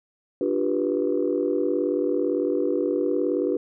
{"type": "chord", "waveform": "sine", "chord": "G dominant seventh", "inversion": "second", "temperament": "just", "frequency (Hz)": [294, 352.8, 392, 490], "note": ["D4", "F4", "G4", "B4"], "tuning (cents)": [2, 18, 0, -14], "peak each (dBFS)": -26, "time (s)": [0.41, 3.57], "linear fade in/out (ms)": 2, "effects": ["tanh soft clip ceiling -11 dBFS"]}